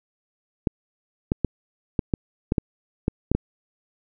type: clicks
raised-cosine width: 3 ms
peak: -7 dBFS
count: 10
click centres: 0.672 / 1.319 / 1.447 / 1.992 / 2.138 / 2.521 / 2.582 / 3.081 / 3.316 / 3.35 s
effects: none